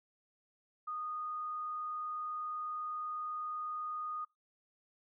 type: tone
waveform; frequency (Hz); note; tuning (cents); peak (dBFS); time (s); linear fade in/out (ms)
sine; 1234; D#6; -15; -37; 0.87-4.25; 10
effects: noise-tail reverb RT60 0.2 s tail -23 dB re dry